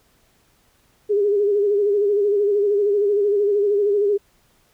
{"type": "tone with vibrato", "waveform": "sine", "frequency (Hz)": 408.2, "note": "G#4", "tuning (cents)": -30, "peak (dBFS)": -15, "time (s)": [1.09, 4.18], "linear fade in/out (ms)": 20, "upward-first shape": "sine", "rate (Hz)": 13, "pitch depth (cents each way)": 56, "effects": ["pink hiss -60 dBFS RMS until 4.73 s"]}